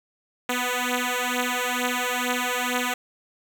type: beating tone pair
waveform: 5% pulse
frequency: 246.9 / 249.1 Hz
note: B3 / B3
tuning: 0 / +15 cents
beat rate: 2.2 Hz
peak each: -15 dBFS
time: 0.49-2.94 s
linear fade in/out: 5 ms
effects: none